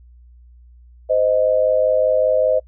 sine tone pair together, 517.2 / 622.3 Hz, C5 / D#5, -20 / 0 cents, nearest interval minor third, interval 320 cents, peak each -16 dBFS, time 1.09-2.6 s, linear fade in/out 20 ms, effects noise-tail reverb RT60 0.1 s tail -25 dB re dry + added 60 Hz sine -43 dBFS peak until 2.67 s

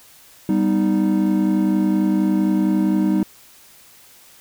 triangle chord, G augmented, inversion none, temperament equal, 196 / 246.9 / 311.1 Hz, G3 / B3 / D#4, 0 / 0 / 0 cents, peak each -16 / -22 / -17 dBFS, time 0.49-3.23 s, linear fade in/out 2 ms, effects white hiss -48 dBFS RMS until 4.4 s

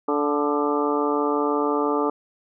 harmonic tone with a mistuned harmonic, 145.9 Hz, D3, 11 cents flat, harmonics 2 / 3 / 4 / 5 / 6 / 7 / 8 / 9, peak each -25 / -24 / -30 / -33 / -28 / -35 / -27 / -39 dBFS, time 0.08-2.1 s, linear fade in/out 5 ms, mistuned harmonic 8, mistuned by +30 cents, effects none

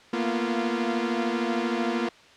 sawtooth tone cluster, 229.4 / 242.5 / 345.7 Hz, A#3 / B3 / F4, -28 / -31 / -18 cents, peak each -25 dBFS, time 0.13-2.09 s, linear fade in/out 5 ms, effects white hiss -52 dBFS RMS until 2.36 s + low-pass 4000 Hz 12 dB/octave

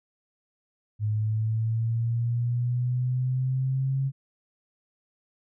sine linear sweep, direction up, 105.7 to 136.1 Hz, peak -23 dBFS, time 0.99-4.12 s, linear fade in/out 50 ms, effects none

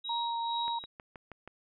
sine tone with tremolo, 3825 Hz, A#7, 44 cents sharp, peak -34 dBFS, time 0.04-0.86 s, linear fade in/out 10 ms, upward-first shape sine, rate 2.2 Hz, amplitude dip 65%
sine tone with vibrato, 932.3 Hz, A#5, in tune, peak -31 dBFS, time 0.09-0.79 s, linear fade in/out 5 ms, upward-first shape triangle, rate 2.3 Hz, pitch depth 13 cents each way
click train, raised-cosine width 0.5 ms, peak -30 dBFS, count 6, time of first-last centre 0.68-1.476 s, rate 6.28 Hz
effects none

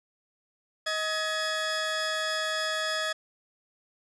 20% pulse tone pair together, 632 / 1684.2 Hz, D#5 / G#6, +27 / +24 cents, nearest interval octave + perfect fourth, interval 1697 cents, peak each -26 / -25 dBFS, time 0.86-3.13 s, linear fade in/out 10 ms, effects resampled to 22050 Hz + 10-bit

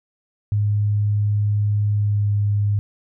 sine tone with pitch glide, 103.83 to 102.76 Hz, G#2 to G#2, 0 to -18 cents, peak -16 dBFS, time 0.52-2.79 s, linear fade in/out 0 ms, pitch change -18 cents, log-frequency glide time 1.95-2.3 s, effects none

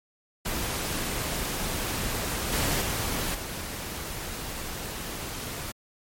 pink noise with level steps, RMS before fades -30 / -26 / -29 / -35 dBFS, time 0.45-5.72 s, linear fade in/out 10 ms, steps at 2.52 / 2.81 / 3.34 s, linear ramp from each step 10 ms, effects MP3 64 kbps

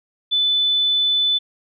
sine tone, 3500 Hz, A7, 10 cents flat, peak -15 dBFS, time 0.31-1.39 s, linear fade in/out 20 ms, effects none

